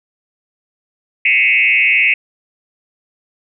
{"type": "tone with frequency modulation", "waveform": "sine", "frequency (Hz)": 2381, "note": "D7", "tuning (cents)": 23, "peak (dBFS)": -9, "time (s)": [1.25, 2.14], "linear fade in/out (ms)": 5, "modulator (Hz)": 122, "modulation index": 2.6, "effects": []}